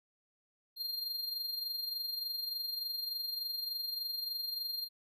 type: tone with amplitude modulation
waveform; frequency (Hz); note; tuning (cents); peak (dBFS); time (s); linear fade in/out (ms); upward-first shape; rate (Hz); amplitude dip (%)
square; 4200; C8; +6; -34; 0.76-4.89; 50; sine; 23.4; 55
effects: none